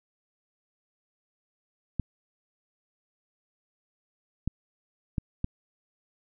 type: clicks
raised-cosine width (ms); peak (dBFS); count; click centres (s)
5; -15; 4; 1.997 / 4.476 / 5.182 / 5.444
effects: none